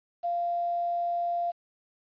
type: tone with quantisation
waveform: sine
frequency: 693 Hz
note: F5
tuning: 14 cents flat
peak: -26 dBFS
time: 0.23-1.52 s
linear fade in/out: 20 ms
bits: 9
effects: resampled to 11025 Hz